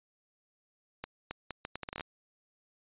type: accelerating click train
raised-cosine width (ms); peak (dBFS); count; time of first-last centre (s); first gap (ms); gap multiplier
0.3; -21; 12; 1.04-2.009; 270; 0.73
effects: resampled to 8000 Hz